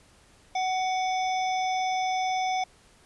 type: harmonic tone with a mistuned harmonic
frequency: 747 Hz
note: F#5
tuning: 16 cents sharp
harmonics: 1 / 3 / 5 / 7 / 8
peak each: -25 / -35 / -39 / -42 / -43 dBFS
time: 0.55-2.64 s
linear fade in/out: 5 ms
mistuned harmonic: 5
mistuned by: -110 cents
effects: pink hiss -58 dBFS RMS until 3.05 s + resampled to 24000 Hz